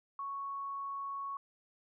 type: tone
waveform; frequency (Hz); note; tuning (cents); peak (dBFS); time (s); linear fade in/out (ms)
sine; 1108.7; C#6; 0; -37; 0.19-1.37; 2
effects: none